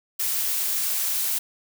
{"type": "noise", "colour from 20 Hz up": "blue", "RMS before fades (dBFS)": -25, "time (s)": [0.19, 1.39], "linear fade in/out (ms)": 10, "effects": []}